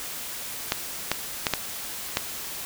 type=clicks; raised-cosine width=0.2 ms; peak=-4 dBFS; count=5; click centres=0.721 / 1.116 / 1.468 / 1.537 / 2.171 s; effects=white hiss -35 dBFS RMS until 2.65 s